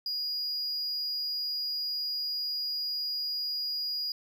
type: tone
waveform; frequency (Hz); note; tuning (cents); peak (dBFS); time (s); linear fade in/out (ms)
triangle; 4879; D#8; -35; -29; 0.06-4.12; 2
effects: none